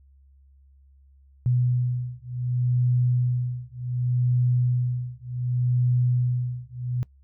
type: beating tone pair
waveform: sine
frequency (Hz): 123.47 / 124.14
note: B2 / B2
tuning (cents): 0 / +9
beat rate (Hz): 0.67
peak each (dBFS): -24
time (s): 1.46-7.03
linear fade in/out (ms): 0
effects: noise-tail reverb RT60 0.1 s tail -22 dB re dry + added 68 Hz sine -52 dBFS peak until 7.23 s